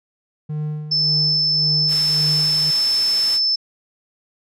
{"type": "tone with tremolo", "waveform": "triangle", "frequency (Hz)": 151.8, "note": "D#3", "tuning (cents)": -42, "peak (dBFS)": -19, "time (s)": [0.49, 2.71], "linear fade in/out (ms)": 10, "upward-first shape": "sine", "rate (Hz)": 1.8, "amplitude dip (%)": 60}
{"type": "tone", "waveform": "sine", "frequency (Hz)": 5274, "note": "E8", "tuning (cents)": 0, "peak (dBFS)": -15, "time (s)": [0.91, 3.56], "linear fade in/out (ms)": 10}
{"type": "noise", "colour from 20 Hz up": "white", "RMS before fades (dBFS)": -30, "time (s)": [1.87, 3.4], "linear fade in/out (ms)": 50}
{"effects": ["low-pass 10000 Hz 12 dB/octave"]}